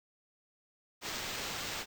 violet noise with sample-and-hold, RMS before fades -39 dBFS, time 1.01-1.86 s, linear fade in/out 50 ms, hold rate 11025 Hz, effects none

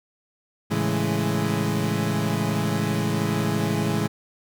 30% pulse chord, A major seventh, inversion none, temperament equal, 110 / 138.59 / 164.81 / 207.7 Hz, A2 / C#3 / E3 / G#3, 0 / 0 / 0 / 0 cents, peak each -25 / -27 / -24 / -24 dBFS, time 0.7-4.08 s, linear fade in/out 20 ms, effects none

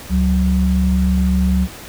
sine tone pair together, 70.45 / 185 Hz, C#2 / F#3, +29 / 0 cents, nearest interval octave + perfect fourth, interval 1671 cents, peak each -15 dBFS, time 0.09-1.68 s, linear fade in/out 50 ms, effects pink hiss -35 dBFS RMS until 1.88 s

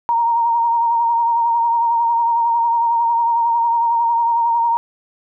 sine tone with vibrato, 932.3 Hz, A#5, in tune, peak -13 dBFS, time 0.09-4.77 s, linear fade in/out 0 ms, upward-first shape triangle, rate 11 Hz, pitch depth 36 cents each way, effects none

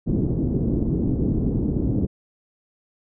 white low-pass noise, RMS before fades -22 dBFS, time 0.06-2.07 s, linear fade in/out 20 ms, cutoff 310 Hz, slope 24 dB/octave, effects none

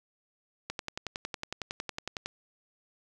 click train, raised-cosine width 0.2 ms, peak -17 dBFS, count 18, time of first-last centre 0.7-2.26 s, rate 10.9 Hz, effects none

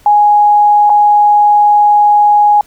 sine tone with dropouts, 830.6 Hz, G#5, in tune, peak -4 dBFS, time 0.06-2.61 s, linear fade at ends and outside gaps 2 ms, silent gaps 0.896-0.9 s, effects pink hiss -46 dBFS RMS until 2.66 s

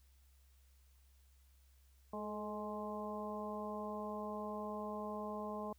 harmonic tone with a mistuned harmonic, 210 Hz, G#3, 19 cents sharp, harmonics 1 / 2 / 3 / 4 / 5, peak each -45 / -47 / -46 / -49 / -47 dBFS, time 2.13-5.73 s, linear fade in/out 5 ms, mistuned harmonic 2, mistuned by +35 cents, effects added 66 Hz sine -64 dBFS peak until 5.78 s + white hiss -75 dBFS RMS until 5.78 s

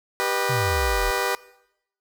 15% pulse chord, G augmented, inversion none, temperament just, 392 / 490 / 612.5 Hz, G4 / B4 / D#5, 0 / -14 / -27 cents, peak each -20 / -19 / -24 dBFS, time 0.2-1.35 s, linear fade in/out 0 ms
sine exponential sweep, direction down, 138.59 to 35.57 Hz, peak -24 dBFS, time 0.49-1.11 s, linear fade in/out 10 ms
effects noise-tail reverb RT60 0.8 s tail -20 dB re dry

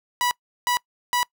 sawtooth tone bursts, 979 Hz, B5, 15 cents flat, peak -16 dBFS, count 3, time 0.21-1.23 s, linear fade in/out 0 ms, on 100 ms, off 360 ms, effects noise-tail reverb RT60 0.1 s tail -24 dB re dry

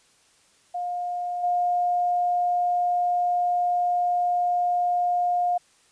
sine tone with level steps, 710 Hz, F5, 28 cents sharp, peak -26 / -20 dBFS, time 0.74-5.58 s, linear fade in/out 10 ms, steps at 1.43 s, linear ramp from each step 10 ms, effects white hiss -60 dBFS RMS until 5.91 s + resampled to 22050 Hz

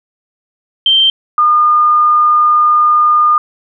sine tone pair in turn, 3136 / 1215.4 Hz, G7 / D#6, 0 / -41 cents, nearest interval octave + major third, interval 1641 cents, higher first, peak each -6 dBFS, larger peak neither, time 0.86-1.1 / 1.38-3.38 s, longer second, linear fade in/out 2 ms, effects none

